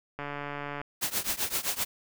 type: click train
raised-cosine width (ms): 0.5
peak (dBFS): -21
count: 91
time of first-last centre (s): 0.19-0.815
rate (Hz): 144
type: noise with tremolo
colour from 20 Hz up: white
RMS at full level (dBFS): -27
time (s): 1.01-1.85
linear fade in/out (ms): 20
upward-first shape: triangle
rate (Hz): 7.7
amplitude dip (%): 95
effects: none